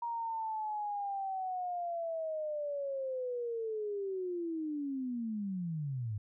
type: linear sweep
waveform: sine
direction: down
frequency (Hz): 945 to 100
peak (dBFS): -34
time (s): 0.02-6.18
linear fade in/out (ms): 5
effects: none